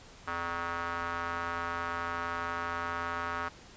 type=tone with band-pass filter; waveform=square; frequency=85.3 Hz; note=F2; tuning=40 cents flat; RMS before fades=-35 dBFS; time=0.27-3.49 s; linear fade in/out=10 ms; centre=1300 Hz; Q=3; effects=pink hiss -53 dBFS RMS until 3.76 s + resampled to 16000 Hz